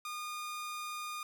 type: tone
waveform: sawtooth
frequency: 1219 Hz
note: D#6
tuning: 36 cents flat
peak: -35 dBFS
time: 0.05-1.23 s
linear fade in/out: 2 ms
effects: none